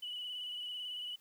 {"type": "tone with vibrato", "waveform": "sine", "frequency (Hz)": 2960, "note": "F#7", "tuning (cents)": 0, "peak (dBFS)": -38, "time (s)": [0.02, 1.16], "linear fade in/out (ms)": 10, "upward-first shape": "square", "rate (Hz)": 18, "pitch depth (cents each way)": 26, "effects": ["tanh soft clip ceiling -35 dBFS", "white hiss -68 dBFS RMS until 1.2 s"]}